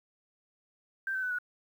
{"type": "tone with pitch steps", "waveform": "sine", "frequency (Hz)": [1568, 1532.2, 1497.2, 1463], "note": ["G6", "G6", "F#6", "F#6"], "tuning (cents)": [0, -40, 20, -20], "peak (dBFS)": -30, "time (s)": [1.07, 1.386], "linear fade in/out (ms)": 2, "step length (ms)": 79, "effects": ["10-bit"]}